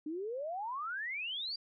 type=exponential sweep; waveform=sine; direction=up; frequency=293.7 to 4796 Hz; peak=-36 dBFS; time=0.06-1.56 s; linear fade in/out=5 ms; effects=none